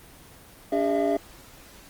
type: tone cluster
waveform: triangle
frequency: 287.5 / 404.3 / 616 / 672 Hz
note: D4 / G#4 / D#5 / E5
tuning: -37 / -46 / -17 / +33 cents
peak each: -25 / -25 / -28 / -23 dBFS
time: 0.72-1.17 s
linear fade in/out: 5 ms
effects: pink hiss -49 dBFS RMS until 1.89 s + Opus 24 kbps